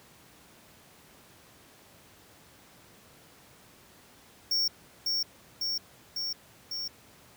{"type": "tone with echo", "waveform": "square", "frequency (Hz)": 5490, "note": "F8", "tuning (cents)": -31, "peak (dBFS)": -25, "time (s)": [4.51, 4.68], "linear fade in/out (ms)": 5, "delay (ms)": 550, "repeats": 4, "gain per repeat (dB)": -2, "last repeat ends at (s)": 6.88, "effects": ["pink hiss -56 dBFS RMS until 7.36 s", "high-pass 80 Hz 12 dB/octave"]}